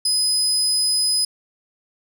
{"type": "tone", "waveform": "30% pulse", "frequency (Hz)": 5020, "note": "D#8", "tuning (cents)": 15, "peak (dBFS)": -13, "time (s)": [0.05, 1.25], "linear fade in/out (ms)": 5, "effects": []}